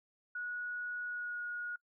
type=tone with pitch glide; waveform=sine; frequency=1460 to 1444.9 Hz; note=F#6 to F#6; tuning=-24 to -42 cents; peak=-37 dBFS; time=0.35-1.76 s; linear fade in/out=5 ms; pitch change=-18 cents; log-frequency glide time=1.06-1.42 s; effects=noise-tail reverb RT60 0.1 s tail -24 dB re dry